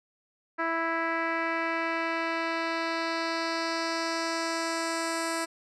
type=tone with low-pass filter sweep; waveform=10% pulse; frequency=329.6 Hz; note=E4; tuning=in tune; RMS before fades=-30 dBFS; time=0.58-5.46 s; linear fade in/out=20 ms; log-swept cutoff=1700 to 9100 Hz; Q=1.8; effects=none